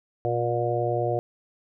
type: harmonic tone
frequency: 119.3 Hz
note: A#2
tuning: 41 cents sharp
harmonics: 1 / 3 / 4 / 5 / 6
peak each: -29 / -29 / -29 / -29 / -29 dBFS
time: 0.25-1.19 s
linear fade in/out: 0 ms
effects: none